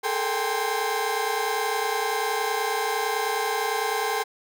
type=tone cluster; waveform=30% pulse; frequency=422.8 / 453.4 / 778 / 807 / 1047 Hz; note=G#4 / A#4 / G5 / G#5 / C6; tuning=+31 / -48 / -13 / -50 / +1 cents; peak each=-28 dBFS; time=0.03-4.24 s; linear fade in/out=20 ms; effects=none